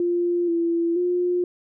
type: tone with pitch steps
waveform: sine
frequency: 348.6 / 337.3 / 355.8 Hz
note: F4 / E4 / F4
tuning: -3 / +40 / +32 cents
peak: -19 dBFS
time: 0-1.44 s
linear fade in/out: 2 ms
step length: 480 ms
effects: none